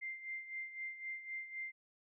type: tone with tremolo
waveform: sine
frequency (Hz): 2093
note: C7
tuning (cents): 0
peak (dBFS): -39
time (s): 0.01-1.72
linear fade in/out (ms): 20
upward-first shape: sine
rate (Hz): 3.9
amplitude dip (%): 70
effects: none